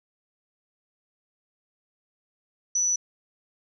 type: tone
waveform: sine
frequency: 5940 Hz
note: F#8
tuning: 6 cents sharp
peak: -21 dBFS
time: 2.75-2.96 s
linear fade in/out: 5 ms
effects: none